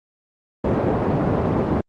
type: band-pass noise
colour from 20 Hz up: pink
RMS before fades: -20 dBFS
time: 0.64-1.81 s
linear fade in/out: 5 ms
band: 110 to 710 Hz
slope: 12 dB/octave
effects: Opus 24 kbps